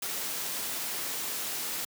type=noise; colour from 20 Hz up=white; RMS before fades=-34 dBFS; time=0.02-1.85 s; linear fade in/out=5 ms; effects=high-pass 150 Hz 12 dB/octave